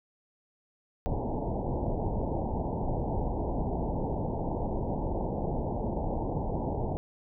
pink low-pass noise, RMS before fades -31 dBFS, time 1.06-6.97 s, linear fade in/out 0 ms, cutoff 930 Hz, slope 96 dB/octave, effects none

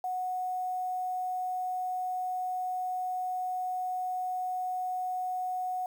sine tone with quantisation, 736 Hz, F#5, 9 cents flat, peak -30 dBFS, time 0.04-5.86 s, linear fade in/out 2 ms, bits 9, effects none

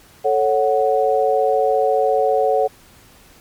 sine chord, F# minor, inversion first, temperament equal, 440 / 554.4 / 740 Hz, A4 / C#5 / F#5, 0 / 0 / 0 cents, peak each -18 dBFS, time 0.24-2.68 s, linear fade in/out 20 ms, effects pink hiss -48 dBFS RMS until 3.4 s + MP3 96 kbps

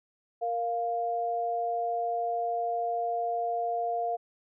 sine tone pair together, 466.2 / 699.4 Hz, A#4 / F5, 0 / +2 cents, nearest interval perfect fifth, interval 702 cents, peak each -34 / -28 dBFS, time 0.41-4.17 s, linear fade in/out 20 ms, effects none

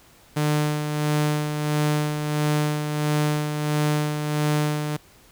sawtooth tone with tremolo, 150 Hz, D3, 37 cents sharp, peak -15 dBFS, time 0.36-4.97 s, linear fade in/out 10 ms, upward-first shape sine, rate 1.5 Hz, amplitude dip 50%, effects pink hiss -53 dBFS RMS until 5.31 s

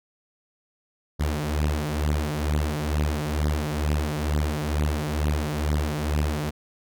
sawtooth beating tone pair, 73.9 / 76.1 Hz, D2 / D#2, +11 / -38 cents, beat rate 2.2 Hz, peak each -22 dBFS, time 1.19-6.51 s, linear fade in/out 20 ms, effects none

